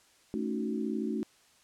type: chord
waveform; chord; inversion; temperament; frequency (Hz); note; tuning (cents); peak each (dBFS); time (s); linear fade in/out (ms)
sine; D# half-diminished seventh; second; equal; 220 / 277.2 / 311.1 / 370; A3 / C#4 / D#4 / F#4; 0 / 0 / 0 / 0; -33 / -37 / -37 / -37; 0.34-1.23; 0
effects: white hiss -63 dBFS RMS until 1.63 s + low-pass 9000 Hz 12 dB/octave